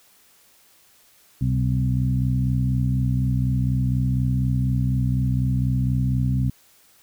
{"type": "harmonic tone with a mistuned harmonic", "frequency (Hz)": 64.1, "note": "C2", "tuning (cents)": -35, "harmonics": [1, 2, 3, 4], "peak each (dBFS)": [-26, -20, -28, -29], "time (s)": [1.41, 6.5], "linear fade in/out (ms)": 5, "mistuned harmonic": 1, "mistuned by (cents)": 93, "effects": ["white hiss -56 dBFS RMS until 7.02 s"]}